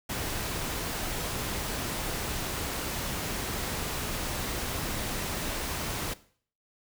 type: noise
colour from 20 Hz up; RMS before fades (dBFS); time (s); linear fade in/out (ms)
pink; -33; 0.09-6.14; 10
effects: noise-tail reverb RT60 0.5 s tail -17 dB re dry